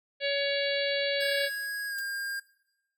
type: harmonic tone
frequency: 562 Hz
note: C#5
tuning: 24 cents sharp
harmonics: 1 / 3 / 4 / 5 / 6 / 7 / 8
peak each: -29 / -34 / -35 / -36 / -37 / -37 / -38 dBFS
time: 0.2-1.5 s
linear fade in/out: 50 ms
type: tone with pitch glide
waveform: square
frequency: 1653 to 1607.8 Hz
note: G#6 to G6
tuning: -9 to +43 cents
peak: -33 dBFS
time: 1.2-2.4 s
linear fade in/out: 10 ms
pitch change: -48 cents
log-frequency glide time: 1.88-1.96 s
type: noise with exponential decay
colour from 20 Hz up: violet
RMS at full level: -35 dBFS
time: 1.98-2.05 s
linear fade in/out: 5 ms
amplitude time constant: 15 ms
effects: noise-tail reverb RT60 0.9 s tail -19 dB re dry